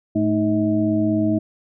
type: tone cluster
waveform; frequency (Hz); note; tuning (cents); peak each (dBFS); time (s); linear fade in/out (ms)
sine; 107.4 / 216.6 / 312.6 / 640; A2 / A3 / D#4 / D#5; -41 / -27 / +8 / +49; -26 / -21 / -19 / -26; 0.15-1.39; 10
effects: none